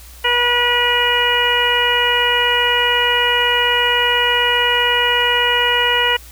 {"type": "harmonic tone", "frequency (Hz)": 484.1, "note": "B4", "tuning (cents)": -35, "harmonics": [1, 2, 3, 4, 5, 6], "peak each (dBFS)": [-22, -20, -22, -19, -23, -17], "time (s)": [0.24, 6.17], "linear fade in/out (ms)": 10, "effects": ["added 60 Hz sine -38 dBFS peak until 6.31 s", "white hiss -42 dBFS RMS until 6.31 s"]}